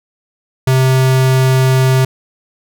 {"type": "tone", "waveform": "square", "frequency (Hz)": 130.81, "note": "C3", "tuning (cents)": 0, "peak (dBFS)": -9, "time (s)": [0.67, 2.05], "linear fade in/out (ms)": 5, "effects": []}